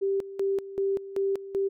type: tone with tremolo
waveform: sine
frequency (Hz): 392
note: G4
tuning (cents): 0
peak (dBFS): -23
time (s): 0.01-1.69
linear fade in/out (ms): 20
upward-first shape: square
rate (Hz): 2.6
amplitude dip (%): 80
effects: none